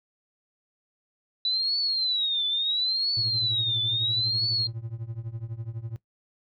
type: tone with vibrato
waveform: sine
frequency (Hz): 3951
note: B7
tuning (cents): 0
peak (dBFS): -23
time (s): 1.45-4.67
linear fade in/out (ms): 2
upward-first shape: triangle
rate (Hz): 0.74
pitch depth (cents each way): 220
type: tone with tremolo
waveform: triangle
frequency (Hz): 114.1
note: A#2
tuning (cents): -37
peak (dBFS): -27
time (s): 3.17-5.96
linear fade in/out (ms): 0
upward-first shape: triangle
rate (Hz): 12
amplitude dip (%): 95
effects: noise-tail reverb RT60 0.1 s tail -18 dB re dry